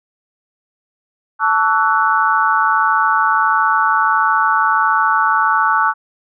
sine chord, F# minor seventh, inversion first, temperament equal with one note detuned, 880 / 1131.4 / 1318.5 / 1480 Hz, A5 / C#6 / E6 / F#6, 0 / +35 / 0 / 0 cents, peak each -17 dBFS, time 1.39-5.94 s, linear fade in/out 50 ms, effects none

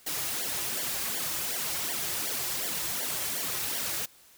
white noise with flanger, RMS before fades -32 dBFS, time 0.06-4.06 s, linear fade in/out 10 ms, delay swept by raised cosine 0.77 to 4.47 ms, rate 2.7 Hz, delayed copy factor -1, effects white hiss -57 dBFS RMS until 4.37 s

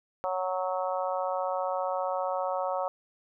harmonic tone, 185 Hz, F#3, in tune, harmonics 3 / 4 / 5 / 6 / 7, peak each -31 / -33 / -35 / -37 / -38 dBFS, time 0.24-2.88 s, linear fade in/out 0 ms, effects none

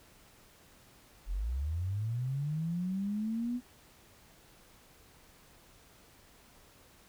sine linear sweep, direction up, 38.89 to 249.8 Hz, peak -31 dBFS, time 1.26-3.61 s, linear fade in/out 50 ms, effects pink hiss -60 dBFS RMS until 7.08 s

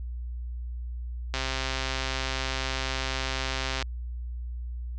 click train, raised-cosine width 0.2 ms, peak -12 dBFS, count 329, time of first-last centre 1.34-3.825 s, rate 132 Hz, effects added 60 Hz sine -32 dBFS peak until 4.98 s + low-pass 7000 Hz 12 dB/octave

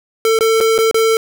square tone with dropouts, 447.3 Hz, A4, 28 cents sharp, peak -11 dBFS, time 0.25-1.17 s, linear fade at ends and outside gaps 1 ms, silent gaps 0.389-0.408 / 0.604-0.609 / 0.78-0.787 / 0.912-0.944 s, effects none

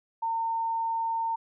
sine tone, 910 Hz, A#5, 42 cents flat, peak -26 dBFS, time 0.22-1.36 s, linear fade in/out 10 ms, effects none

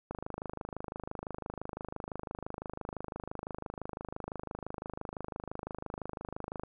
click train, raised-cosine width 1 ms, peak -24 dBFS, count 170, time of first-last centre 0.11-6.635 s, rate 25.9 Hz, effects none

